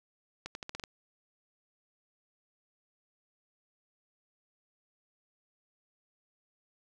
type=accelerating click train; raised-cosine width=0.2 ms; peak=-22 dBFS; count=7; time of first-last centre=0.46-0.838 s; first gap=91 ms; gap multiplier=0.85; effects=none